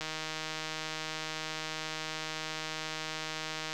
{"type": "click train", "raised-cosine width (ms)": 0.2, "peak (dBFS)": -19, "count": 585, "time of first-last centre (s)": [0.01, 3.73], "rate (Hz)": 157, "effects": ["10-bit"]}